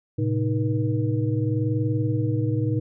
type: tone cluster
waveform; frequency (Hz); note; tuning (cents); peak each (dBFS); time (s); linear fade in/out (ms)
sine; 111.8 / 132.6 / 310.4 / 478.3; A2 / C3 / D#4 / A#4; +28 / +23 / -4 / +44; -23 / -27 / -27 / -32; 0.18-2.8; 10
effects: none